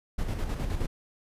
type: noise with tremolo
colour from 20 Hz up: brown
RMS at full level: -28 dBFS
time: 0.18-0.87 s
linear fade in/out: 10 ms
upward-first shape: square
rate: 9.6 Hz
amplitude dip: 45%
effects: resampled to 32000 Hz